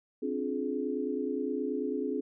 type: chord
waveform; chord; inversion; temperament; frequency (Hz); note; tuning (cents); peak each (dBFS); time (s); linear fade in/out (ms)
sine; D half-diminished seventh; third; just; 264.3 / 293.7 / 352.4 / 422.9; C4 / D4 / F4 / Ab4; +18 / 0 / +16 / +31; -34 / -36 / -38 / -34; 0.22-2.21; 10
effects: none